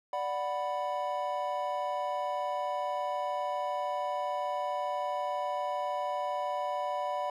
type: chord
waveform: triangle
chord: B minor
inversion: first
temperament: equal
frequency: 587.3 / 740 / 987.8 Hz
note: D5 / F#5 / B5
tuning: 0 / 0 / 0 cents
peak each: -33 dBFS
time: 0.13-7.3 s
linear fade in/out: 2 ms
effects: none